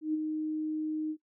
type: tone with ADSR envelope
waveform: sine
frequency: 310 Hz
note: D#4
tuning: 6 cents flat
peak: -25 dBFS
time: 0.01-1.17 s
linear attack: 130 ms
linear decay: 21 ms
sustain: -5 dB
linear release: 66 ms
effects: noise-tail reverb RT60 0.1 s tail -20 dB re dry